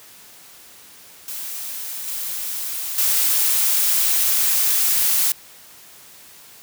blue noise with level steps, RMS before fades -30 / -27 / -18 dBFS, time 1.28-5.32 s, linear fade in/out 2 ms, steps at 2.07 / 2.98 s, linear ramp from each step 5 ms, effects white hiss -45 dBFS RMS until 6.62 s + high-pass 60 Hz 12 dB/octave

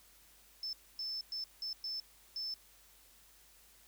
sine tone bursts at uneven times, 5274 Hz, E8, in tune, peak -37 dBFS, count 6, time 0.63-0.73 / 0.99-1.21 / 1.32-1.44 / 1.62-1.73 / 1.84-2 / 2.36-2.54 s, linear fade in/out 2 ms, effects added 50 Hz sine -70 dBFS peak until 3.87 s + white hiss -63 dBFS RMS until 3.87 s

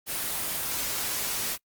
white noise, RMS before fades -30 dBFS, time 0.06-1.58 s, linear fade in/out 50 ms, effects noise-tail reverb RT60 0.1 s tail -24 dB re dry + Opus 24 kbps

